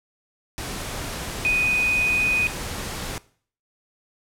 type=tone in noise; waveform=sine; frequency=2489 Hz; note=D#7; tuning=in tune; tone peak=-18 dBFS; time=1.45-2.47 s; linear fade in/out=0 ms; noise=pink; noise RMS=-31 dBFS; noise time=0.58-3.18 s; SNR=+10 dB; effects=noise-tail reverb RT60 0.5 s tail -20 dB re dry + low-pass 12000 Hz 12 dB/octave